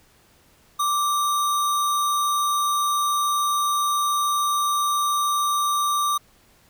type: tone with sample-and-hold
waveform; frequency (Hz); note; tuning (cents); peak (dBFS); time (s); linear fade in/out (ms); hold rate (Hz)
sine; 1173; D6; -2; -19; 0.79-6.18; 10; 4900
effects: pink hiss -57 dBFS RMS until 6.69 s